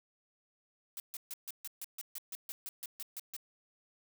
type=noise bursts; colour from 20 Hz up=blue; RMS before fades=-42 dBFS; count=15; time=0.97-3.365 s; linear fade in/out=0 ms; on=29 ms; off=140 ms; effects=none